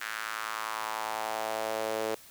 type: tone with high-pass filter sweep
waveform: sawtooth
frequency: 110 Hz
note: A2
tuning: in tune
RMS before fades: -34 dBFS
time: 0.01-2.15 s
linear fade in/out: 5 ms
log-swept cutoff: 1600 to 460 Hz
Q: 2.7
effects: white hiss -53 dBFS RMS until 2.3 s